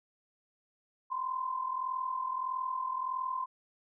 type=tone pair together; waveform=sine; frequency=1000.4 / 1042 Hz; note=B5 / C6; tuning=+22 / -7 cents; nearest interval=minor second; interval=71 cents; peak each=-38 / -33 dBFS; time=1.1-3.46 s; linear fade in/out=20 ms; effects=none